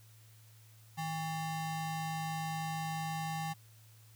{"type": "ring-modulated tone", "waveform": "square", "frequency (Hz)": 483.2, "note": "B4", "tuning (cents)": -38, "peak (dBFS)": -33, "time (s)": [0.97, 3.54], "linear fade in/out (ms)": 20, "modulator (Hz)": 324, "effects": ["added 110 Hz sine -57 dBFS peak until 4.15 s", "white hiss -64 dBFS RMS until 4.15 s"]}